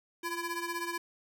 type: ring-modulated tone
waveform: 20% pulse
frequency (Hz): 674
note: E5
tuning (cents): +38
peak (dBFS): -26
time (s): 0.23-0.98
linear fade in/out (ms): 5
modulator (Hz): 329
effects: none

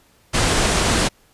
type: low-pass noise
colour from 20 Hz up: pink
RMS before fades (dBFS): -18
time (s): 0.33-1.09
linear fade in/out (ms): 20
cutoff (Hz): 9800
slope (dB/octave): 48
effects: pink hiss -56 dBFS RMS until 1.33 s + resampled to 32000 Hz

